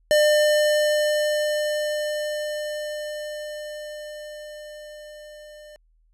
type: tone with level ramp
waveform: square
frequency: 601 Hz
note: D5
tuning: 40 cents sharp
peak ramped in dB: -15 to -43 dBFS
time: 0.11-5.76 s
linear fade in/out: 0 ms
effects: added 40 Hz sine -58 dBFS peak until 6.13 s + low-pass 12000 Hz 12 dB/octave